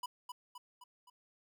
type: tone with echo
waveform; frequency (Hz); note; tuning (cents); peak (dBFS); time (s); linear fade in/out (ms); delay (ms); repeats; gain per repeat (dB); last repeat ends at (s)
square; 987.8; B5; 0; -38; 0.03-0.06; 5; 260; 4; -5; 1.1
effects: none